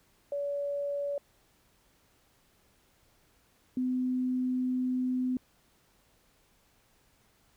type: tone pair in turn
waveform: sine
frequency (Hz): 570 / 253.9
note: C#5 / B3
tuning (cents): +48 / +48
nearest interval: octave + major second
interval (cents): 1400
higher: first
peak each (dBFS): -30 / -27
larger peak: second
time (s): 0.32-1.18 / 3.77-5.37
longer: second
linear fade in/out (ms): 2
effects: pink hiss -67 dBFS RMS until 7.56 s